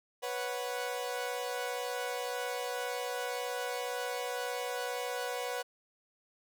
sawtooth chord, B suspended second, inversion none, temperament equal with one note detuned, 492.5 / 554.4 / 740 Hz, B4 / C#5 / F#5, -5 / 0 / 0 cents, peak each -33 / -37 / -36 dBFS, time 0.22-5.63 s, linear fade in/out 20 ms, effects none

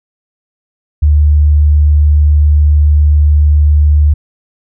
sine tone, 74.4 Hz, D2, 23 cents sharp, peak -4 dBFS, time 1.02-4.14 s, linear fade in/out 10 ms, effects none

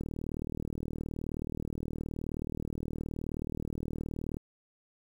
click train, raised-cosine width 3 ms, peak -23 dBFS, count 171, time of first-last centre 0.01-4.369 s, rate 39 Hz, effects 9-bit

